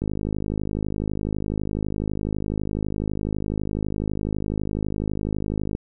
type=click train; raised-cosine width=3 ms; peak=-13 dBFS; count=299; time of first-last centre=0.02-5.751 s; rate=52 Hz; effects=none